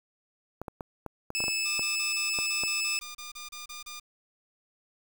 clicks, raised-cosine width 1 ms, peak -22 dBFS, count 11, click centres 0.616 / 0.682 / 0.808 / 1.063 / 1.304 / 1.404 / 1.44 / 1.482 / 1.794 / 2.388 / 2.636 s
20% pulse tone, 2614 Hz, E7, 15 cents flat, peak -23 dBFS, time 1.35-2.99 s, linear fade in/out 0 ms
10% pulse tone bursts, 1205 Hz, D6, 44 cents sharp, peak -31 dBFS, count 14, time 1.65-4 s, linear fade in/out 10 ms, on 140 ms, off 30 ms
effects 8-bit

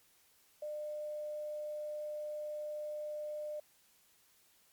sine tone with quantisation, 601 Hz, D5, 40 cents sharp, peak -38 dBFS, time 0.62-3.6 s, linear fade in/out 5 ms, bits 11, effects white hiss -68 dBFS RMS until 4.72 s + MP3 96 kbps

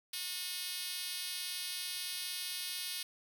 5% pulse tone with high-pass filter, 362.2 Hz, F#4, 37 cents flat, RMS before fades -40 dBFS, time 0.13-3.03 s, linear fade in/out 5 ms, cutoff 4000 Hz, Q 0.77, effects none

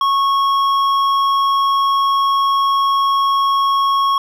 triangle tone with hard clipping, 1100 Hz, C#6, 14 cents flat, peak -14 dBFS, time 0.01-4.18 s, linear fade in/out 2 ms, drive 11 dB, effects none

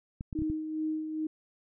clicks, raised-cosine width 5 ms, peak -24 dBFS, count 5, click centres 0.209 / 0.328 / 0.39 / 0.42 / 0.5 s
sine tone with tremolo, 312.2 Hz, D#4, 6 cents sharp, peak -28 dBFS, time 0.35-1.27 s, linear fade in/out 5 ms, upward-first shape sine, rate 2.4 Hz, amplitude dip 50%
effects none

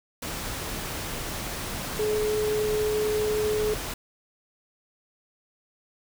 sine tone in noise, 425.9 Hz, G#4, 44 cents sharp, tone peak -23 dBFS, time 1.99-3.74 s, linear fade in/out 5 ms, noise pink, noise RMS -33 dBFS, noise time 0.22-3.94 s, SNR +7 dB, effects none

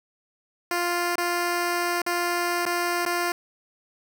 10% pulse tone with dropouts, 349.2 Hz, F4, in tune, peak -15 dBFS, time 0.71-3.32 s, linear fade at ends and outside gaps 2 ms, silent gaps 1.156-1.181 / 2.018-2.064 / 2.654-2.663 / 3.053-3.061 s, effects none

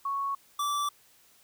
sine / square tone pair in turn, 1108.7 / 1162.6 Hz, C#6 / D6, 0 / -18 cents, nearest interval minor second, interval 82 cents, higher second, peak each -28 dBFS, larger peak neither, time 0.05-0.35 / 0.59-0.89 s, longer neither, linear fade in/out 5 ms, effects white hiss -61 dBFS RMS until 1.43 s

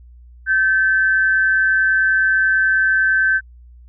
sine tone pair together, 1545 / 1734.2 Hz, G6 / A6, -26 / -26 cents, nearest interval major second, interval 200 cents, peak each -13 / -22 dBFS, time 0.46-3.41 s, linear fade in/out 50 ms, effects added 60 Hz sine -40 dBFS peak until 3.88 s

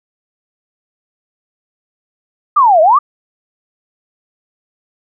sine exponential two-way sweep, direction down then up, 1244.5 to 608 to 1244.5 Hz, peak -5 dBFS, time 2.56-2.99 s, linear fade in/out 10 ms, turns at 2.81 s, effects none

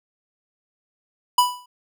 square tone with exponential decay, 987.8 Hz, B5, in tune, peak -11 dBFS, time 1.38-1.66 s, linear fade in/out 5 ms, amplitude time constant 60 ms, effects none

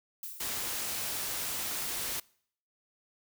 violet noise with exponential decay, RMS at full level -38 dBFS, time 0.23-0.83 s, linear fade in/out 2 ms, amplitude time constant 130 ms
white noise, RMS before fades -35 dBFS, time 0.4-2.2 s, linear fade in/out 5 ms
effects noise-tail reverb RT60 0.6 s tail -24 dB re dry

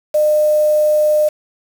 sine tone with quantisation, 606 Hz, D#5, 46 cents flat, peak -10 dBFS, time 0.14-1.29 s, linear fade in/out 10 ms, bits 5, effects none

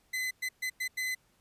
40% pulse tone bursts at uneven times, 2028 Hz, B6, 45 cents sharp, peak -30 dBFS, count 5, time 0.13-0.31 / 0.42-0.49 / 0.62-0.7 / 0.8-0.88 / 0.97-1.15 s, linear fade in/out 10 ms, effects pink hiss -69 dBFS RMS until 1.4 s + resampled to 32000 Hz

